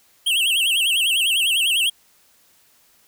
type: tone with vibrato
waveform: square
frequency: 2949 Hz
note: F#7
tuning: 6 cents flat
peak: -17 dBFS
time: 0.26-1.9 s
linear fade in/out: 10 ms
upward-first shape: sine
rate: 10 Hz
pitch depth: 190 cents each way
effects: white hiss -57 dBFS RMS until 3.07 s